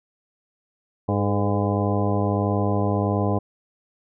harmonic tone with a mistuned harmonic, 101.5 Hz, G#2, 39 cents flat, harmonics 1 / 2 / 3 / 4 / 5 / 6 / 7 / 8 / 10, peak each -23 / -26 / -28 / -29 / -30 / -31 / -31 / -32 / -33 dBFS, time 1.08-3.39 s, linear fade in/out 10 ms, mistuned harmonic 4, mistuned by +48 cents, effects none

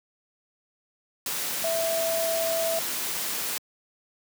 sine tone in noise, 659.3 Hz, E5, in tune, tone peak -25 dBFS, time 1.64-2.79 s, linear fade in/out 2 ms, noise white, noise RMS -30 dBFS, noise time 1.26-3.58 s, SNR +2 dB, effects high-pass 150 Hz 12 dB/octave

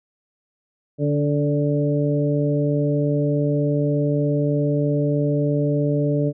harmonic tone with a mistuned harmonic, 146.1 Hz, D3, 9 cents flat, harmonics 1 / 2 / 3 / 4, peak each -20 / -23 / -25 / -26 dBFS, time 0.98-6.33 s, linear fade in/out 50 ms, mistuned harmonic 2, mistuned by -17 cents, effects none

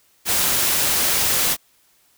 white noise, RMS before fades -19 dBFS, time 0.25-1.57 s, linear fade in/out 50 ms, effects white hiss -59 dBFS RMS until 2.17 s

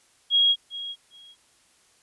sine tone with echo, 3290 Hz, G#7, 17 cents flat, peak -16 dBFS, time 0.3-0.56 s, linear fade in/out 50 ms, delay 400 ms, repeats 2, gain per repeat -15 dB, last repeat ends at 1.36 s, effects white hiss -61 dBFS RMS until 2.02 s + resampled to 24000 Hz

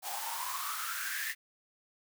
white noise with high-pass filter sweep, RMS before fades -37 dBFS, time 0.02-1.35 s, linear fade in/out 50 ms, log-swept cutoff 740 to 1900 Hz, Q 8.6, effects none

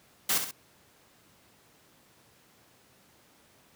white noise with echo, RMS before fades -26 dBFS, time 0.29-0.38 s, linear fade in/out 5 ms, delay 66 ms, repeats 2, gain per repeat -7 dB, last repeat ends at 0.512 s, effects pink hiss -61 dBFS RMS until 3.75 s + high-pass 100 Hz 12 dB/octave

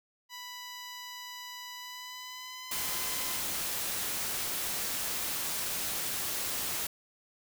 10% pulse tone with pitch glide, 987.8 to 1023.2 Hz, B5 to C6, 0 to -39 cents, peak -33 dBFS, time 0.29-3.42 s, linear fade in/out 50 ms, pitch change +61 cents, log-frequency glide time 1.73-2.95 s
white noise, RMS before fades -34 dBFS, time 2.71-6.87 s, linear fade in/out 5 ms
effects none

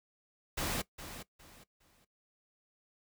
pink noise with echo, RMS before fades -35 dBFS, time 0.57-0.82 s, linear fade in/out 10 ms, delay 410 ms, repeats 3, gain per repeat -11 dB, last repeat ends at 2.05 s, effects noise-tail reverb RT60 0.1 s tail -18 dB re dry

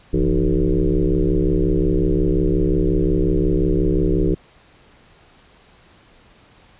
sine tone with frequency modulation, 170 Hz, F3, 46 cents flat, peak -14 dBFS, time 0.13-4.35 s, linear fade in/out 10 ms, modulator 65.6 Hz, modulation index 3.9, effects pink hiss -51 dBFS RMS until 6.79 s + resampled to 8000 Hz

